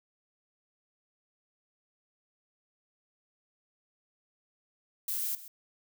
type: noise with echo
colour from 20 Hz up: violet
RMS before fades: -33 dBFS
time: 5.08-5.35 s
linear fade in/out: 2 ms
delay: 130 ms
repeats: 1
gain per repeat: -15 dB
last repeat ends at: 5.48 s
effects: none